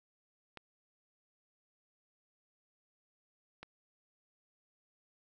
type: clicks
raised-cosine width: 0.3 ms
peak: -30 dBFS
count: 2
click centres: 0.573 / 3.63 s
effects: none